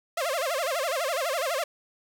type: tone with vibrato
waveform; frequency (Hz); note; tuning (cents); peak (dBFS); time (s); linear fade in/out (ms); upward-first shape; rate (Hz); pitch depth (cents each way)
sawtooth; 602; D5; +43; -22; 0.17-1.64; 5; sine; 12; 260
effects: none